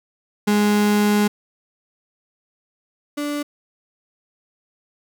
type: tone pair in turn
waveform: 35% pulse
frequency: 207.7 / 291.9 Hz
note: G#3 / D4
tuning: 0 / -10 cents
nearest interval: tritone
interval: 590 cents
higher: second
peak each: -13 / -21 dBFS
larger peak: first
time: 0.47-1.28 / 3.17-3.43 s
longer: first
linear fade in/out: 10 ms
effects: none